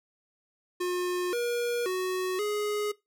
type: tone with pitch steps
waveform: square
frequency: 358.8 / 478.2 / 370.1 / 417.5 Hz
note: F4 / A#4 / F#4 / G#4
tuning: +47 / +44 / 0 / +9 cents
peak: -28 dBFS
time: 0.8-2.92 s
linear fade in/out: 10 ms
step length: 530 ms
effects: noise-tail reverb RT60 0.2 s tail -20 dB re dry